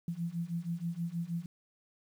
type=beating tone pair; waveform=sine; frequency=166.3 / 172.6 Hz; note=E3 / F3; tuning=+16 / -20 cents; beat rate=6.3 Hz; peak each=-37 / -36 dBFS; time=0.08-1.46 s; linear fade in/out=2 ms; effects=10-bit